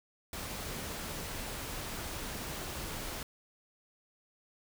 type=noise; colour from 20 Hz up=pink; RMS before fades=-40 dBFS; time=0.33-3.23 s; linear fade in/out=2 ms; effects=none